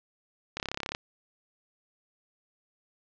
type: click train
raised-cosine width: 0.2 ms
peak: -14 dBFS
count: 14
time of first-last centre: 0.57-0.949 s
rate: 34.3 Hz
effects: low-pass 5000 Hz 12 dB/octave